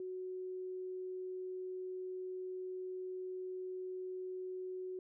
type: tone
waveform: sine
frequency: 370 Hz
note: F#4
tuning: in tune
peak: -40 dBFS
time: 0-4.99 s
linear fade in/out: 2 ms
effects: none